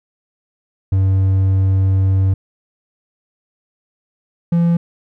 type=tone pair in turn; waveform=triangle; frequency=95.7 / 170.1 Hz; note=G2 / F3; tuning=-41 / -45 cents; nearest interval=minor seventh; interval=996 cents; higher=second; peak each=-9 dBFS; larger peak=neither; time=0.92-2.34 / 4.52-4.77 s; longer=first; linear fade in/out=5 ms; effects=none